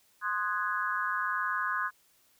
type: chord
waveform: sine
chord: Ab dominant seventh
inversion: first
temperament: equal with one note detuned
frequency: 1046.5 / 1240.9 / 1480 / 1661.2 Hz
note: C6 / Eb6 / Gb6 / Ab6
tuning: 0 / -5 / 0 / 0 cents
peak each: -34 dBFS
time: 0.21-1.91 s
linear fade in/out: 50 ms
effects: white hiss -66 dBFS RMS until 2.39 s